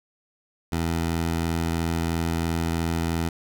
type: tone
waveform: 15% pulse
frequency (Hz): 83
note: E2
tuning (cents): +12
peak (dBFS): -17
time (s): 0.72-3.29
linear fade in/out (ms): 5
effects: none